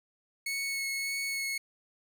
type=tone with vibrato; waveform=sawtooth; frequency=2200 Hz; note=C#7; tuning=14 cents flat; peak=-28 dBFS; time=0.46-1.58 s; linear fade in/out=5 ms; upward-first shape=sine; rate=1.7 Hz; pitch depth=12 cents each way; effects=none